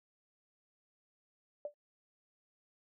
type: tone with exponential decay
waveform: sine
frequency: 587 Hz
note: D5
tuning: 1 cent flat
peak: -33 dBFS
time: 1.65-1.74 s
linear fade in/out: 2 ms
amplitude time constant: 19 ms
effects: noise-tail reverb RT60 0.1 s tail -25 dB re dry